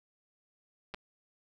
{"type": "clicks", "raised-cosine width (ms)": 0.3, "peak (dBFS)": -24, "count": 2, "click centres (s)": [0.94, 0.945], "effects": []}